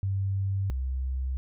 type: tone pair in turn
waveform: sine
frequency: 97.4 / 65.07 Hz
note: G2 / C2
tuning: -11 / -9 cents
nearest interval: perfect fifth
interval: 698 cents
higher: first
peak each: -25 / -27 dBFS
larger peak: first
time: 0.03-0.7 / 0.7-1.37 s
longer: neither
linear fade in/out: 0 ms
effects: none